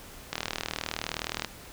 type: click train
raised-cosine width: 0.2 ms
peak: -12 dBFS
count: 45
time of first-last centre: 0.33-1.447 s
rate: 39.4 Hz
effects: pink hiss -47 dBFS RMS until 1.72 s